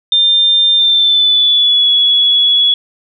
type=tone with pitch glide; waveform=sine; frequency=3600 to 3378 Hz; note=A7 to G#7; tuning=+39 to +29 cents; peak=-7 dBFS; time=0.12-2.74 s; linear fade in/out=2 ms; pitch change=-110 cents; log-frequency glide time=0.77-1.89 s; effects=none